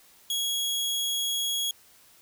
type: tone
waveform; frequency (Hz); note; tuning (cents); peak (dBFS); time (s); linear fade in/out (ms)
sawtooth; 3322; G#7; 0; -23; 0.3-1.71; 2
effects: white hiss -57 dBFS RMS until 2.21 s